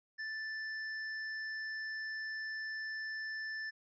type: tone with hard clipping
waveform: sine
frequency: 1760 Hz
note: A6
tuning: in tune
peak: -40 dBFS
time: 0.18-3.71 s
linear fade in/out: 20 ms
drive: 9 dB
effects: resampled to 16000 Hz